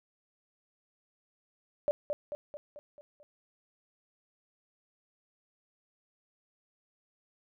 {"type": "tone with echo", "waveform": "sine", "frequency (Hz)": 587.3, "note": "D5", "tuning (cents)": 0, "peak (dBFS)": -24, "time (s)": [1.88, 1.91], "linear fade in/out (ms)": 0, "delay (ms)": 220, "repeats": 6, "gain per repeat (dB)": -5, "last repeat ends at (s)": 3.23, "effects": []}